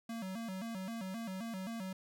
square tone with vibrato, 207.7 Hz, G#3, in tune, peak -40 dBFS, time 0.09-1.93 s, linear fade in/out 5 ms, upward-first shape square, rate 3.8 Hz, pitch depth 170 cents each way, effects none

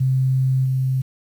sine tone with level steps, 131.1 Hz, C3, 4 cents sharp, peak -15 / -17 dBFS, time 0-1.02 s, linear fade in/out 10 ms, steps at 0.64 s, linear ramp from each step 20 ms, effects 8-bit

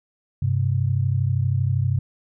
sine tone pair together, 98.16 / 130.81 Hz, G2 / C3, +3 / 0 cents, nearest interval perfect fourth, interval 497 cents, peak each -21 dBFS, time 0.42-1.99 s, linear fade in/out 5 ms, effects none

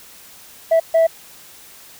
sine tone bursts at uneven times, 655 Hz, E5, 11 cents flat, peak -8 dBFS, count 2, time 0.71-0.8 / 0.94-1.07 s, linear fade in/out 10 ms, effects tanh soft clip ceiling -9 dBFS + white hiss -43 dBFS RMS until 1.99 s

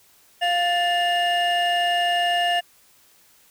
triangle tone cluster, 700 / 1758 / 2844 Hz, F5 / A6 / F7, +4 / -2 / +31 cents, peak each -18 / -23 / -22 dBFS, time 0.41-2.61 s, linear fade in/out 20 ms, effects tanh soft clip ceiling -12 dBFS + white hiss -56 dBFS RMS until 3.5 s

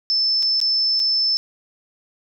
sine tone with dropouts, 5274 Hz, E8, in tune, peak -16 dBFS, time 0.1-1.37 s, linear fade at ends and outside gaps 0 ms, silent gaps 0.425-0.429 / 0.602-0.614 / 0.995-1 s, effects none

